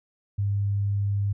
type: tone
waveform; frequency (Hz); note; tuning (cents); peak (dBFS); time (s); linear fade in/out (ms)
sine; 100.7; G2; +47; -22; 0.38-1.33; 10
effects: none